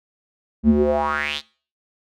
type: tone with band-pass filter sweep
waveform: square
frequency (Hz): 73.42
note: D2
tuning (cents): 0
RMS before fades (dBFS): -19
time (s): 0.63-1.42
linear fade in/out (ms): 50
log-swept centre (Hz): 180 to 4200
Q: 5.1
effects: noise-tail reverb RT60 0.4 s tail -21 dB re dry